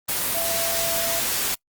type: tone in noise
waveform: sine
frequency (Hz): 671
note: E5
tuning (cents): +31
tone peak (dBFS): -28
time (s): 0.34-1.2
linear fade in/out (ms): 10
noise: white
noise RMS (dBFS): -24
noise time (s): 0.08-1.55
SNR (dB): -7
effects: noise-tail reverb RT60 0.1 s tail -25 dB re dry + Opus 24 kbps